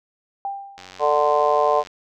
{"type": "tone with exponential decay", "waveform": "sine", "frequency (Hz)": 793, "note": "G5", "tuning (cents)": 20, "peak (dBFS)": -22, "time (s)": [0.45, 1.05], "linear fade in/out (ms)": 1, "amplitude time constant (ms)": 130}
{"type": "click train", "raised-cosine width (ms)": 0.2, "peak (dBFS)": -22, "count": 102, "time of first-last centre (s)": [0.78, 1.872], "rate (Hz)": 92.5}
{"type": "harmonic tone", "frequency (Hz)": 148.2, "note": "D3", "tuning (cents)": 16, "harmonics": [3, 4, 5, 6, 7], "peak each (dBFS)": [-22, -20, -21, -27, -21], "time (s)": [0.99, 1.84], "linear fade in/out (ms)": 50}
{"effects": []}